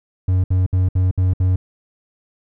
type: tone bursts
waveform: triangle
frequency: 92.3 Hz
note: F#2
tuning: 4 cents flat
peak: -11 dBFS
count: 6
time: 0.28-1.56 s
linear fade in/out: 5 ms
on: 160 ms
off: 64 ms
effects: none